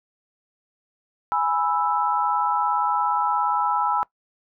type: chord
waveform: sine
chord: E major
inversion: first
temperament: equal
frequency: 830.6 / 987.8 / 1318.5 Hz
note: G#5 / B5 / E6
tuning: 0 / 0 / 0 cents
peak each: -24 dBFS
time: 1.32-4.03 s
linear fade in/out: 0 ms
effects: noise-tail reverb RT60 0.1 s tail -21 dB re dry